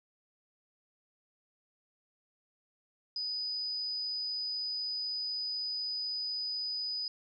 sine tone, 4978 Hz, D#8, in tune, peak -33 dBFS, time 3.16-7.08 s, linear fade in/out 2 ms, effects none

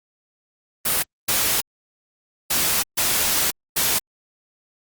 white noise bursts at uneven times, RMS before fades -20 dBFS, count 5, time 0.85-1.03 / 1.28-1.61 / 2.5-2.83 / 2.97-3.51 / 3.76-3.99 s, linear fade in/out 10 ms, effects Opus 32 kbps

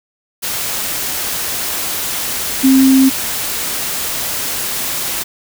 sine tone in noise, 265.6 Hz, C4, 26 cents sharp, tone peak -6 dBFS, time 2.63-3.1 s, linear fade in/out 20 ms, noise white, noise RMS -20 dBFS, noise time 0.42-5.24 s, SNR +11 dB, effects none

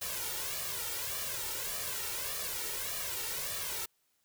white noise with flanger, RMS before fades -37 dBFS, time 0.01-3.86 s, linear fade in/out 10 ms, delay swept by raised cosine 1.7 to 2.2 ms, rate 1.7 Hz, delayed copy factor +0.75, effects white hiss -75 dBFS RMS until 4.24 s

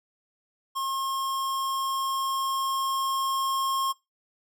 square tone with level ramp, 1075 Hz, C6, 47 cents sharp, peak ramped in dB -28 to -25 dBFS, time 0.75-3.93 s, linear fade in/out 20 ms, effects noise-tail reverb RT60 0.2 s tail -20 dB re dry

